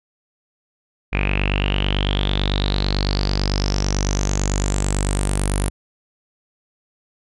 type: tone with low-pass filter sweep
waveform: sawtooth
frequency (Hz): 49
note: G1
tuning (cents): 0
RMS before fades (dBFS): -20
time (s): 1.12-5.7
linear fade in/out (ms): 20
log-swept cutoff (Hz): 2400 to 10000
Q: 9.9
effects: none